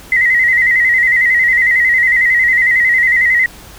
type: tone with vibrato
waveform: sine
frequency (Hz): 1975.5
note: B6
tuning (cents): 0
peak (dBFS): -8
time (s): 0.12-3.46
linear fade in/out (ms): 2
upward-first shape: square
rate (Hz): 11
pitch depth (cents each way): 60
effects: added 50 Hz sine -40 dBFS peak until 3.78 s + pink hiss -37 dBFS RMS until 3.78 s